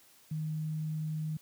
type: tone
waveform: sine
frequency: 155.56 Hz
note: D#3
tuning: in tune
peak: -32 dBFS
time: 0.31-1.37 s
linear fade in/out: 5 ms
effects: white hiss -61 dBFS RMS until 1.41 s + high-pass 60 Hz 12 dB/octave